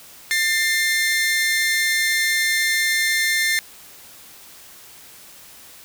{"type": "tone pair together", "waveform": "sawtooth", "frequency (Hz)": [1792, 2102], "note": ["A6", "C7"], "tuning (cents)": [31, 7], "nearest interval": "minor third", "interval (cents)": 276, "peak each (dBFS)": -17, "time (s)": [0.31, 3.59], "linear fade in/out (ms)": 0, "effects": ["white hiss -44 dBFS RMS until 5.84 s"]}